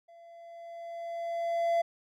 triangle tone with level ramp, 678 Hz, E5, 49 cents sharp, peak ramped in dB -50 to -21 dBFS, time 0.08-1.82 s, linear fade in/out 10 ms, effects none

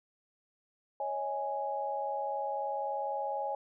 sine chord, C# suspended second, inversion none, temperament equal with one note detuned, 554.4 / 634.6 / 830.6 Hz, C#5 / D#5 / G#5, 0 / +34 / 0 cents, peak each -37 / -40 / -34 dBFS, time 1-3.55 s, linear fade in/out 2 ms, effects none

